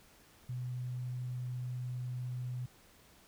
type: tone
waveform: sine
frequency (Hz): 124.9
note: B2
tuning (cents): +20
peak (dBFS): -36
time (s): 0.49-2.66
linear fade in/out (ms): 5
effects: pink hiss -62 dBFS RMS until 3.27 s